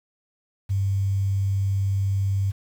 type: tone with quantisation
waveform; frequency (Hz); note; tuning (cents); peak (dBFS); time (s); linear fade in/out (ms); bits
sine; 98; G2; 0; -20; 0.69-2.52; 20; 8
effects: none